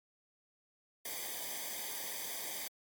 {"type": "noise with comb filter", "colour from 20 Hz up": "white", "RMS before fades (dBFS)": -41, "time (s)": [1.05, 2.68], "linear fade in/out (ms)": 5, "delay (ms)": 0.73, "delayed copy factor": -0.9, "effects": ["MP3 96 kbps"]}